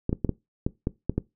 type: clicks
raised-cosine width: 3 ms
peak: -11 dBFS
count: 8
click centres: 0.094 / 0.129 / 0.247 / 0.293 / 0.665 / 0.871 / 1.096 / 1.18 s
effects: noise-tail reverb RT60 0.2 s tail -20 dB re dry

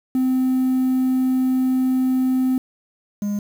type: tone pair in turn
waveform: triangle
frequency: 258.1 / 204.9 Hz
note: C4 / G#3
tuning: -23 / -23 cents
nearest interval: major third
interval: 400 cents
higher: first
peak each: -13 / -18 dBFS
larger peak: first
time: 0.15-2.58 / 3.22-3.39 s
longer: first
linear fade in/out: 2 ms
effects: tanh soft clip ceiling -11 dBFS + 7-bit

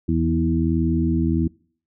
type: harmonic tone with a mistuned harmonic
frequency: 81.4 Hz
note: E2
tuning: 21 cents flat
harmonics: 1 / 2 / 3 / 4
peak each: -23 / -23 / -23 / -23 dBFS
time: 0.08-1.48 s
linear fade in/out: 10 ms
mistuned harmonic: 2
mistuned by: +17 cents
effects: noise-tail reverb RT60 0.5 s tail -24 dB re dry

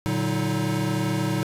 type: tone cluster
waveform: square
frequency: 116.6 / 146.1 / 187 / 316.9 Hz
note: A#2 / D3 / F#3 / D#4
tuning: +1 / -9 / +19 / +32 cents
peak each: -29 dBFS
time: 0.06-1.43 s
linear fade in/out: 0 ms
effects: resampled to 32000 Hz + 8-bit

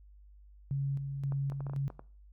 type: tone with tremolo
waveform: sine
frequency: 138.4 Hz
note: C#3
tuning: 2 cents flat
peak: -29 dBFS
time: 0.71-1.88 s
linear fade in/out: 0 ms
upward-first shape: square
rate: 1.9 Hz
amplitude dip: 45%
type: clicks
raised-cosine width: 1 ms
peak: -31 dBFS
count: 8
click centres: 1.322 / 1.521 / 1.606 / 1.667 / 1.697 / 1.735 / 1.902 / 1.994 s
effects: noise-tail reverb RT60 0.4 s tail -20 dB re dry + added 50 Hz sine -53 dBFS peak until 2.32 s

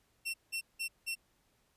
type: tone bursts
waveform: sawtooth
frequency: 2710 Hz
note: E7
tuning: 47 cents sharp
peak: -31 dBFS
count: 4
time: 0.25-1.154 s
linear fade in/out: 20 ms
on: 91 ms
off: 180 ms
effects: pink hiss -73 dBFS RMS until 1.76 s + resampled to 32000 Hz

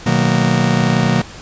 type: chord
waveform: 45% pulse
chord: B major seventh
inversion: none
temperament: just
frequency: 123.47 / 154.34 / 185.21 / 231.5 Hz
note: B2 / D#3 / F#3 / A#3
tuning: 0 / -14 / +2 / -12 cents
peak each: -18 dBFS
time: 0.06-1.22 s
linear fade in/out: 5 ms
effects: pink hiss -35 dBFS RMS until 1.41 s + resampled to 16000 Hz

